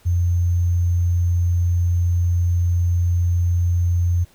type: tone with sample-and-hold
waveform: sine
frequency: 87.31 Hz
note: F2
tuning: in tune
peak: -15 dBFS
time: 0.05-4.25 s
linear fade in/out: 20 ms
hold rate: 6300 Hz
effects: pink hiss -54 dBFS RMS until 4.34 s